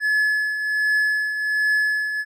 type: tone with tremolo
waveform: triangle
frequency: 1711 Hz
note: A6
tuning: 49 cents flat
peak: -14 dBFS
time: 0-2.25 s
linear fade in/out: 50 ms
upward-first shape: triangle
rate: 1.3 Hz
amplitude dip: 60%
effects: none